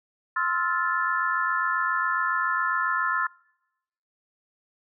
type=chord; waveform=sine; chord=F major seventh; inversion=second; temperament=just; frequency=1047.7 / 1309.6 / 1396.9 / 1746.1 Hz; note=C6 / E6 / F6 / A6; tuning=+2 / -12 / 0 / -14 cents; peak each=-28 dBFS; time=0.36-3.27 s; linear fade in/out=5 ms; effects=noise-tail reverb RT60 0.9 s tail -25 dB re dry